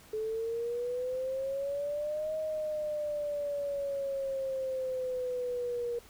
sine exponential two-way sweep, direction up then down, 430.8 to 629 to 473.8 Hz, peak -31 dBFS, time 0.13-5.99 s, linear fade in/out 5 ms, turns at 2.36 s, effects pink hiss -56 dBFS RMS until 6.09 s

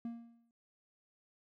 triangle tone with exponential decay, 233.1 Hz, A#3, in tune, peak -34 dBFS, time 0.05-0.51 s, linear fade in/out 2 ms, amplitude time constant 100 ms, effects noise-tail reverb RT60 0.3 s tail -23 dB re dry

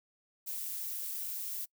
violet noise with amplitude modulation, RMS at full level -36 dBFS, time 0.46-1.66 s, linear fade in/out 20 ms, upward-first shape sine, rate 193 Hz, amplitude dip 55%, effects noise-tail reverb RT60 0.1 s tail -25 dB re dry

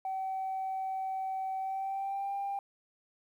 sine tone with pitch glide, 764 to 795.5 Hz, G5 to G5, -45 to +25 cents, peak -31 dBFS, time 0.05-2.59 s, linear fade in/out 2 ms, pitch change +70 cents, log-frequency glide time 1.58-2.34 s, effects tanh soft clip ceiling -29 dBFS + 11-bit

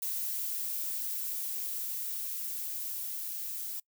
violet noise with level ramp, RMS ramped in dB -34 to -38 dBFS, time 0.02-3.8 s, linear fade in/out 5 ms, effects noise-tail reverb RT60 0.1 s tail -24 dB re dry

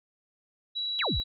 sine tone, 3910 Hz, B7, 18 cents flat, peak -29 dBFS, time 0.75-1.24 s, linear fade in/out 20 ms
sine exponential sweep, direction down, 3462 to 36.71 Hz, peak -27 dBFS, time 0.99-1.2 s, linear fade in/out 0 ms
effects none

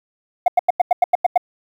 sine tone bursts, 716 Hz, F5, 43 cents sharp, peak -6 dBFS, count 9, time 0.46-1.377 s, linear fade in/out 5 ms, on 21 ms, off 91 ms, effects tanh soft clip ceiling -8 dBFS + 8-bit

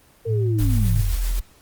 sine linear sweep, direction down, 466.2 to 47.88 Hz, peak -25 dBFS, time 0.25-1.18 s, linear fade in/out 10 ms
sine tone with pitch glide, 110 to 103.83 Hz, A2 to G#2, 0 to 0 cents, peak -18 dBFS, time 0.26-1.07 s, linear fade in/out 50 ms, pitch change -100 cents, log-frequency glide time 0.59-0.66 s
white noise with tremolo, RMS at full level -34 dBFS, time 0.58-1.4 s, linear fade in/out 10 ms, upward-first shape triangle, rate 7.6 Hz, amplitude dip 45%
sine tone, 42.13 Hz, E1, 38 cents sharp, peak -19 dBFS, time 0.6-1.41 s, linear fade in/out 10 ms
effects pink hiss -54 dBFS RMS until 1.61 s + Opus 24 kbps

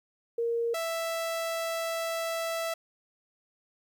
sine / sawtooth tone pair in turn, 466.2 / 660.5 Hz, A#4 / E5, 0 / +3 cents, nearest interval tritone, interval 603 cents, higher second, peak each -26 dBFS, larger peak neither, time 0.38-0.74 / 0.74-2.74 s, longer second, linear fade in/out 5 ms, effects 11-bit

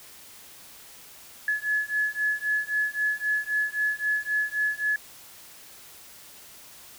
sine beating tone pair, 1704 / 1707.8 Hz, G#6 / G#6, +44 / +48 cents, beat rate 3.8 Hz, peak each -27 dBFS, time 1.48-4.96 s, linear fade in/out 2 ms, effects white hiss -48 dBFS RMS until 6.98 s

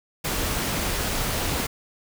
pink noise, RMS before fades -26 dBFS, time 0.24-1.67 s, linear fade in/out 10 ms, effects none

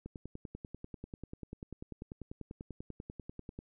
click train, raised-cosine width 3 ms, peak -30 dBFS, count 37, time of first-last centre 0.06-3.589 s, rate 10.2 Hz, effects none

